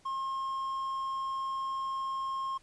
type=tone; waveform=triangle; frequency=1071 Hz; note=C6; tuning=40 cents sharp; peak=-30 dBFS; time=0.05-2.58 s; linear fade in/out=10 ms; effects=pink hiss -63 dBFS RMS until 2.62 s + resampled to 22050 Hz